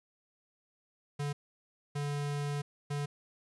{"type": "tone bursts at uneven times", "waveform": "square", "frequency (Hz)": 144.5, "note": "D3", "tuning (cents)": -28, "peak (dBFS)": -33, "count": 3, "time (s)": [[1.19, 1.33], [1.95, 2.62], [2.9, 3.06]], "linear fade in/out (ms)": 10, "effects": ["resampled to 24000 Hz", "11-bit"]}